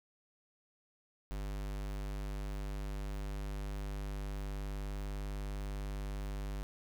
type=tone; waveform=square; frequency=49.91 Hz; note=G1; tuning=32 cents sharp; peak=-38 dBFS; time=1.31-6.63 s; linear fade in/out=0 ms; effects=none